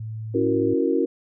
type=tone; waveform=sine; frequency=110 Hz; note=A2; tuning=in tune; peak=-29 dBFS; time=0-0.74 s; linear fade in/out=5 ms
type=chord; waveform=sine; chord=F# dominant seventh; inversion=second; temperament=equal with one note detuned; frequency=277.2 / 331.2 / 370 / 466.2 Hz; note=C#4 / E4 / F#4 / A#4; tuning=0 / +8 / 0 / 0 cents; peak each=-24 dBFS; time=0.34-1.06 s; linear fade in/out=10 ms
effects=none